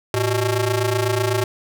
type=ring-modulated tone; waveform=sawtooth; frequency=246 Hz; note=B3; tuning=7 cents flat; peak=-11 dBFS; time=0.14-1.44 s; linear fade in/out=2 ms; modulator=137 Hz; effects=none